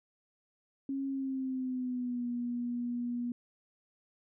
sine tone with pitch glide, 272.5 to 241.4 Hz, C#4 to B3, -29 to -39 cents, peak -32 dBFS, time 0.89-3.32 s, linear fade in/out 2 ms, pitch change -210 cents, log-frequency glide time 1.07-2.27 s, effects none

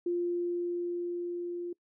sine tone with level ramp, 349.2 Hz, F4, in tune, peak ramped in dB -27 to -34 dBFS, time 0.06-1.73 s, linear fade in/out 5 ms, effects noise-tail reverb RT60 0.1 s tail -23 dB re dry

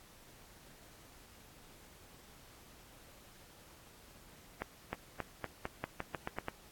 accelerating click train, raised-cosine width 0.5 ms, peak -21 dBFS, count 11, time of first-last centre 4.62-6.484 s, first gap 310 ms, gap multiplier 0.88, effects pink hiss -59 dBFS RMS until 6.71 s + AAC 64 kbps

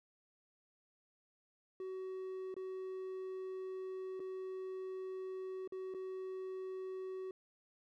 triangle tone with dropouts, 376.1 Hz, F#4, 28 cents sharp, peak -39 dBFS, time 1.8-7.31 s, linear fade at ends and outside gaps 2 ms, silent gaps 2.542-2.565 / 4.196-4.201 / 5.676-5.722 / 5.94-5.946 s, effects none

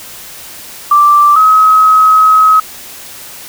sine tone pair in turn, 1174 / 1274.6 Hz, D6 / D#6, -1 / +41 cents, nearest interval minor second, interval 142 cents, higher second, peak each -3 dBFS, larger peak neither, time 0.91-1.36 / 1.36-2.6 s, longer second, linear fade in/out 5 ms, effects white hiss -30 dBFS RMS until 3.48 s

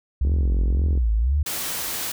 sine tone with vibrato, 62.9 Hz, B1, 32 cents sharp, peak -17 dBFS, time 0.21-1.43 s, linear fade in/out 5 ms, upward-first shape sine, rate 1.9 Hz, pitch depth 280 cents each way
click train, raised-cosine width 3 ms, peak -19 dBFS, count 33, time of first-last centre 0.25-0.976 s, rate 44.1 Hz
white noise, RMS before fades -28 dBFS, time 1.46-2.12 s, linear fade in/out 5 ms
effects none

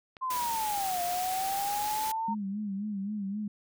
click, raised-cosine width 0.3 ms, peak -30 dBFS, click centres 0.168 s
sine linear two-way sweep, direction down then up, 1057 to 698.5 to 922 Hz, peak -29 dBFS, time 0.21-2.35 s, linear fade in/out 20 ms, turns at 1.02 s
white noise, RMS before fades -37 dBFS, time 0.3-2.12 s, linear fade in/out 5 ms
sine tone with vibrato, 203.2 Hz, G#3, 38 cents flat, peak -31 dBFS, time 2.28-3.48 s, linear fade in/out 5 ms, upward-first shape sine, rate 3.8 Hz, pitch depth 87 cents each way
effects none

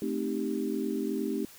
sine chord, A half-diminished seventh, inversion none, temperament equal with one note detuned, 220 / 262.7 / 311.1 / 392 Hz, A3 / C4 / Eb4 / G4, 0 / +7 / 0 / 0 cents, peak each -34 dBFS, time 0.02-1.45 s, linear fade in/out 2 ms, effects white hiss -52 dBFS RMS until 1.58 s

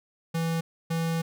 square tone pair in turn, 164.81 / 164.81 Hz, E3 / E3, 0 / 0 cents, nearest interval unison, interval 0 cents, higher neither, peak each -26 dBFS, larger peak neither, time 0.34-0.61 / 0.9-1.22 s, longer second, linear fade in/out 10 ms, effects none

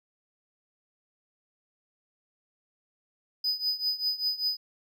triangle tone with tremolo, 4990 Hz, D#8, 4 cents sharp, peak -22 dBFS, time 3.44-4.57 s, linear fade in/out 5 ms, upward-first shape triangle, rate 5.1 Hz, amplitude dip 90%, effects none

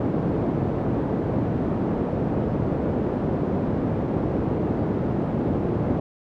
pink band-pass noise, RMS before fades -24 dBFS, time 0-6 s, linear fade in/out 5 ms, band 120 to 480 Hz, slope 12 dB/octave, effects none

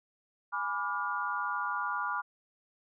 sine chord, G# diminished seventh, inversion none, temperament equal with one note detuned, 830.6 / 987.8 / 1174.7 / 1419.7 Hz, G#5 / B5 / D6 / F6, 0 / 0 / 0 / +28 cents, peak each -40 / -36 / -35 / -35 dBFS, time 0.52-2.22 s, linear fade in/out 20 ms, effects none

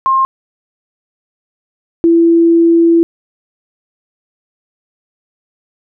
sine tone pair in turn, 1063 / 334.8 Hz, C6 / E4, +27 / +27 cents, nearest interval octave + minor sixth, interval 2000 cents, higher first, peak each -8 / -5 dBFS, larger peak second, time 0.06-0.25 / 2.04-3.03 s, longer second, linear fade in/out 0 ms, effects none

